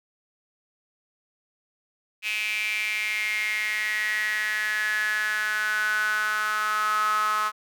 sawtooth tone with high-pass filter sweep, 213.1 Hz, G#3, 45 cents sharp, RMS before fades -26 dBFS, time 2.22-7.52 s, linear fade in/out 50 ms, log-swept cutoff 2500 to 1200 Hz, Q 9.6, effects none

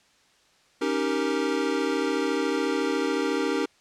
square chord, Eb dominant seventh, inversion third, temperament equal, 277.2 / 311.1 / 392 / 466.2 Hz, Db4 / Eb4 / G4 / Bb4, 0 / 0 / 0 / 0 cents, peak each -30 dBFS, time 0.81-3.66 s, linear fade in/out 10 ms, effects white hiss -61 dBFS RMS until 3.8 s + low-pass 6000 Hz 12 dB/octave

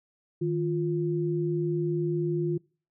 sine tone pair together, 155.56 / 349.2 Hz, D#3 / F4, 0 / 0 cents, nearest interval octave + major second, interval 1400 cents, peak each -28 / -27 dBFS, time 0.41-2.58 s, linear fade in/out 10 ms, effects noise-tail reverb RT60 0.4 s tail -25 dB re dry

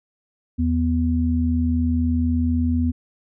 sine tone pair together, 82.08 / 246.1 Hz, E2 / B3, -7 / -6 cents, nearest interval octave + perfect fifth, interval 1901 cents, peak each -20 dBFS, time 0.58-2.92 s, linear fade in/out 20 ms, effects none

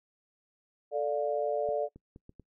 sine chord, D minor, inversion second, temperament just, 440.5 / 587.3 / 704.8 Hz, A4 / D5 / F5, +2 / 0 / +16 cents, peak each -32 / -30 / -35 dBFS, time 0.91-1.89 s, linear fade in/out 50 ms
clicks, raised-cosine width 3 ms, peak -36 dBFS, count 5, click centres 1.689 / 1.96 / 2.161 / 2.294 / 2.397 s
effects noise-tail reverb RT60 0.1 s tail -23 dB re dry

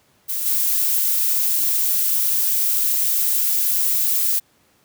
violet noise with level steps, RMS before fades -24 / -19 dBFS, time 0.28-4.4 s, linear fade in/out 20 ms, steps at 0.45 s, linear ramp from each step 20 ms, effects pink hiss -59 dBFS RMS until 4.84 s + high-pass 100 Hz 12 dB/octave

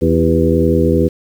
harmonic tone with a mistuned harmonic, 82.3 Hz, E2, 2 cents flat, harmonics 1 / 2 / 3 / 4 / 5 / 6, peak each -17 / -17 / -17 / -17 / -17 / -17 dBFS, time 0.01-1.09 s, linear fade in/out 20 ms, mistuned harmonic 5, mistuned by -52 cents, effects 7-bit

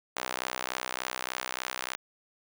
sawtooth tone with high-pass filter sweep, 63.4 Hz, B1, 46 cents sharp, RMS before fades -36 dBFS, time 0.16-1.96 s, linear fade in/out 5 ms, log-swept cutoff 770 to 1200 Hz, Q 0.76, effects none

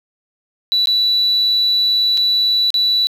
sine tone with dropouts, 3951 Hz, B7, in tune, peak -11 dBFS, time 0.72-3.07 s, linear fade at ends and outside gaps 0 ms, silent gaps 0.857-0.872 / 2.172-2.176 / 2.704-2.742 s, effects tanh soft clip ceiling -8 dBFS + 7-bit

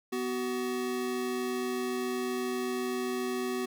square tone pair together, 248.3 / 376.1 Hz, B3 / F#4, +9 / +28 cents, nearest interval perfect fifth, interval 719 cents, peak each -35 / -33 dBFS, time 0.12-3.66 s, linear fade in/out 10 ms, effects none

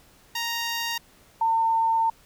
10% pulse / sine tone pair in turn, 932.3 / 904.2 Hz, A#5 / A5, 0 / +47 cents, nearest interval minor second, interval 53 cents, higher first, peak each -18 / -19 dBFS, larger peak first, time 0.35-0.98 / 1.41-2.1 s, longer second, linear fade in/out 5 ms, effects pink hiss -56 dBFS RMS until 2.25 s

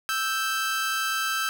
sawtooth tone pair together, 1315 / 1568 Hz, E6 / G6, -5 / 0 cents, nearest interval minor third, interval 305 cents, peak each -24 dBFS, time 0.09-1.49 s, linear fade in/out 0 ms, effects 8-bit

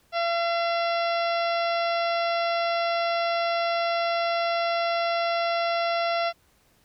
harmonic tone, 680 Hz, F5, 46 cents flat, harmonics 1 / 2 / 3 / 4 / 5 / 6 / 7 / 8, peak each -24 / -30 / -34 / -36 / -38 / -40 / -41 / -42 dBFS, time 0.12-6.33 s, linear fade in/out 50 ms, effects pink hiss -63 dBFS RMS until 6.84 s

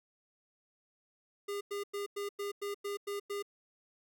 square tone bursts, 405 Hz, G#4, 43 cents flat, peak -36 dBFS, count 9, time 1.48-3.426 s, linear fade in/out 10 ms, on 130 ms, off 97 ms, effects none

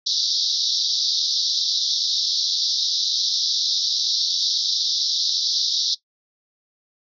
pink band-pass noise, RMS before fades -22 dBFS, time 0.06-5.95 s, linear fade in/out 10 ms, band 3600 to 5700 Hz, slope 96 dB/octave, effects noise-tail reverb RT60 0.1 s tail -17 dB re dry

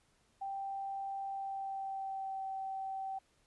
sine tone with pitch glide, 784 to 771.4 Hz, G5 to G5, 0 to -28 cents, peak -37 dBFS, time 0.41-3.19 s, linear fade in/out 10 ms, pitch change -28 cents, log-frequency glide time 1.26-2.43 s, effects pink hiss -72 dBFS RMS until 3.46 s + resampled to 24000 Hz

